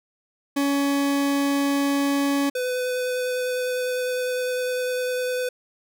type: tone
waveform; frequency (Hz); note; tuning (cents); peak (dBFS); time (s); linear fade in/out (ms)
40% pulse; 280.6; C#4; +21; -19; 0.56-2.5; 10
type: tone with vibrato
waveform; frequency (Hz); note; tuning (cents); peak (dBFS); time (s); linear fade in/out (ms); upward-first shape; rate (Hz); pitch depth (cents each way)
square; 502; B4; +28; -24; 2.55-5.49; 5; sine; 9.9; 9
effects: none